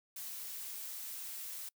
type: noise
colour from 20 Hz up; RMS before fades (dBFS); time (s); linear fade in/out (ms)
blue; -44; 0.16-1.69; 5
effects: noise-tail reverb RT60 0.1 s tail -26 dB re dry